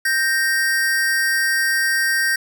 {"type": "tone pair together", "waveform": "square", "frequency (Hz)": [1568, 1856.1], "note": ["G6", "A#6"], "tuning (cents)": [0, -8], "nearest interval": "minor third", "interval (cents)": 292, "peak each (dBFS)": [-20, -20], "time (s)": [0.05, 2.36], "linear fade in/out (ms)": 5, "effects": ["7-bit"]}